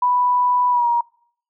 sine tone with pitch glide, 987.8 to 948.1 Hz, B5 to A#5, 0 to +29 cents, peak -14 dBFS, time 0.02-1.01 s, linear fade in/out 5 ms, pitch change -71 cents, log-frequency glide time 0.7-0.87 s, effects noise-tail reverb RT60 0.6 s tail -25 dB re dry

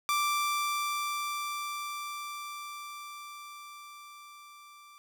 sawtooth tone with level ramp, 1174.7 Hz, D6, in tune, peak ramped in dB -22 to -48 dBFS, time 0.09-4.98 s, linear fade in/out 0 ms, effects none

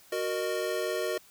square chord, D# minor, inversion first, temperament equal with one note detuned, 370 / 466.2 / 611.6 Hz, F#4 / A#4 / D#5, 0 / 0 / -30 cents, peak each -34 dBFS, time 0.12-1.18 s, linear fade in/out 5 ms, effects white hiss -57 dBFS RMS until 1.3 s

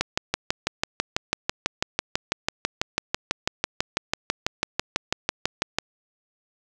click train, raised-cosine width 0.2 ms, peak -4 dBFS, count 36, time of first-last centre 0.01-5.786 s, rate 6.06 Hz, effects none

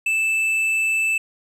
sine tone with tanh clipping, 2637 Hz, E7, in tune, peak -19 dBFS, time 0.06-1.18 s, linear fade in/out 5 ms, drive 7 dB, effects none

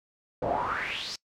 brown noise with band-pass filter sweep, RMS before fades -31 dBFS, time 0.42-1.16 s, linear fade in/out 5 ms, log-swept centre 510 to 5500 Hz, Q 5.4, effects noise-tail reverb RT60 0.1 s tail -23 dB re dry

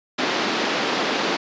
pink band-pass noise, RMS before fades -23 dBFS, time 0.18-1.37 s, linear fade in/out 10 ms, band 230 to 4900 Hz, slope 24 dB/octave, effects resampled to 16000 Hz

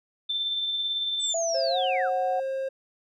sine tone with tremolo, 3552 Hz, A7, 16 cents sharp, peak -24 dBFS, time 0.29-1.34 s, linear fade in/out 10 ms, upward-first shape triangle, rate 18 Hz, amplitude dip 35%
sine linear sweep, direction down, 8160 to 1148 Hz, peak -29 dBFS, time 1.19-2.1 s, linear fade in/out 50 ms
sine tone with pitch glide, 666 to 739 Hz, E5 to F#5, +18 to -2 cents, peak -25 dBFS, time 1.34-2.4 s, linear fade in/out 5 ms, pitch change +180 cents, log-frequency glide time 1.69-1.77 s
triangle tone, 534 Hz, C5, 35 cents sharp, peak -25 dBFS, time 1.54-2.69 s, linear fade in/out 10 ms
effects none

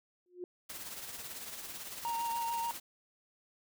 sine tone with exponential growth, 357.9 Hz, F4, 42 cents sharp, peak -35 dBFS, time 0.26-0.44 s, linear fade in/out 1 ms, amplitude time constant 38 ms
white noise with tremolo, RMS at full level -42 dBFS, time 0.69-2.8 s, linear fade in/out 10 ms, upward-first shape triangle, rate 18 Hz, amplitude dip 55%
triangle tone with vibrato, 930 Hz, A#5, 4 cents flat, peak -31 dBFS, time 2.05-2.71 s, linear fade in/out 0 ms, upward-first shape sine, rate 6.8 Hz, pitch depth 17 cents each way
effects none

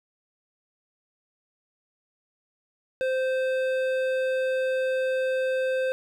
triangle tone with hard clipping, 520 Hz, C5, 11 cents flat, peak -25 dBFS, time 3.01-5.92 s, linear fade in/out 0 ms, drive 15 dB, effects none

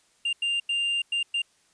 triangle tone bursts at uneven times, 2794 Hz, F7, in tune, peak -22 dBFS, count 5, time 0.25-0.33 / 0.42-0.6 / 0.69-1.02 / 1.12-1.23 / 1.34-1.42 s, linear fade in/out 5 ms, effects white hiss -64 dBFS RMS until 1.73 s + resampled to 22050 Hz

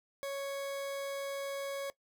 40% pulse tone, 554.4 Hz, C#5, in tune, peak -35 dBFS, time 0.23-1.9 s, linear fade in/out 0 ms, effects noise-tail reverb RT60 0.1 s tail -19 dB re dry

